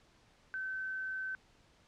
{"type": "tone", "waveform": "sine", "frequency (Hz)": 1534, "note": "G6", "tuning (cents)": -38, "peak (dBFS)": -36, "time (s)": [0.54, 1.35], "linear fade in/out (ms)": 0, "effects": ["pink hiss -66 dBFS RMS until 1.87 s", "low-pass 6000 Hz 12 dB/octave"]}